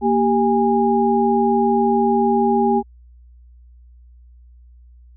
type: tone cluster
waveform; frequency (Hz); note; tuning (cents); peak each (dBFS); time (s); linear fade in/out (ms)
sine; 233.6 / 393.2 / 821; A#3 / G4 / G#5; +4 / +5 / -20; -18; 0.01-2.83; 50
effects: added 60 Hz sine -43 dBFS peak until 5.16 s